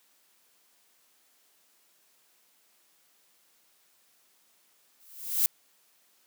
violet noise with exponential growth, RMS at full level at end -21 dBFS, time 5-5.46 s, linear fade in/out 0 ms, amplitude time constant 100 ms, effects white hiss -66 dBFS RMS until 6.26 s + high-pass 200 Hz 12 dB/octave

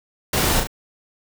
pink noise with echo, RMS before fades -20 dBFS, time 0.33-0.6 s, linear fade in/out 5 ms, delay 36 ms, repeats 2, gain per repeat -5 dB, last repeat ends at 0.672 s, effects none

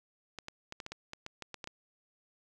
clicks, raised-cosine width 0.2 ms, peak -24 dBFS, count 12, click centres 0.387 / 0.484 / 0.724 / 0.802 / 0.864 / 0.92 / 1.134 / 1.264 / 1.423 / 1.543 / 1.642 / 1.674 s, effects none

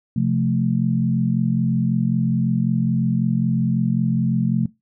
sine chord, F major, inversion second, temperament equal, 130.81 / 174.61 / 220 Hz, C3 / F3 / A3, 0 / 0 / 0 cents, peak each -21 dBFS, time 0.16-4.66 s, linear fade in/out 5 ms, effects noise-tail reverb RT60 0.2 s tail -21 dB re dry

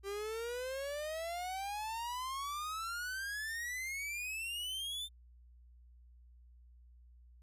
45% pulse exponential sweep, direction up, 390 to 3598 Hz, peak -38 dBFS, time 0.03-5.09 s, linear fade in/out 50 ms, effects added 60 Hz sine -57 dBFS peak until 7.42 s + resampled to 32000 Hz

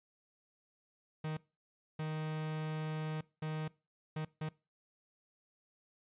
45% pulse tone bursts at uneven times, 155.7 Hz, D#3, 2 cents sharp, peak -36 dBFS, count 5, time 1.24-1.37 / 1.99-3.21 / 3.42-3.68 / 4.16-4.25 / 4.41-4.49 s, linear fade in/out 5 ms, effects noise-tail reverb RT60 0.3 s tail -22 dB re dry + resampled to 8000 Hz

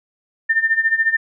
sine tone with tremolo, 1800 Hz, A6, 39 cents sharp, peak -11 dBFS, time 0.49-1.17 s, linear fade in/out 10 ms, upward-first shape sine, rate 14 Hz, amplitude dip 80%, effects none

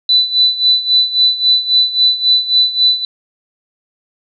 sine tone with tremolo, 3988 Hz, B7, 16 cents sharp, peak -6 dBFS, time 0.09-3.05 s, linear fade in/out 2 ms, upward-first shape sine, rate 3.7 Hz, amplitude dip 80%, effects none

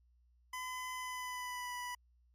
25% pulse tone with pitch glide, 1013 to 984.2 Hz, B5 to B5, +44 to -6 cents, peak -36 dBFS, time 0.53-1.95 s, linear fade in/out 5 ms, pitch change -50 cents, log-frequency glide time 0.96-1.74 s, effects added 60 Hz sine -66 dBFS peak until 2.34 s + MP3 64 kbps

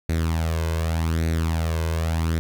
sawtooth tone with flanger, 81.5 Hz, E2, 19 cents flat, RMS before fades -23 dBFS, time 0.09-2.39 s, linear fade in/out 0 ms, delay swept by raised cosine 0.48 to 1.98 ms, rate 0.85 Hz, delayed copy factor +0.65, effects none

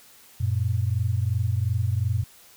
sine tone pair together, 93.3 / 116.09 Hz, F#2 / A#2, +15 / -7 cents, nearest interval major third, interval 378 cents, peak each -24 dBFS, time 0.4-2.24 s, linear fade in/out 10 ms, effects white hiss -52 dBFS RMS until 2.56 s

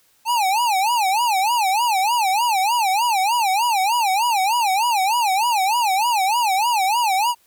square tone with vibrato, 854 Hz, G#5, 48 cents sharp, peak -17 dBFS, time 0.25-7.35 s, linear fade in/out 50 ms, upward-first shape sine, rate 3.3 Hz, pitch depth 230 cents each way, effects white hiss -59 dBFS RMS until 7.46 s

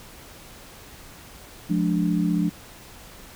sine chord, D diminished, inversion first, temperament just, 176.2 / 211.4 / 293.7 Hz, F3 / Ab3 / D4, +16 / +31 / 0 cents, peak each -22 / -26 / -25 dBFS, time 1.69-2.5 s, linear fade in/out 20 ms, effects pink hiss -45 dBFS RMS until 3.35 s

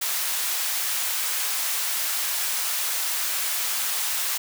white high-pass noise, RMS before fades -26 dBFS, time 0.01-4.38 s, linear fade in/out 10 ms, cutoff 840 Hz, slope 12 dB/octave, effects none

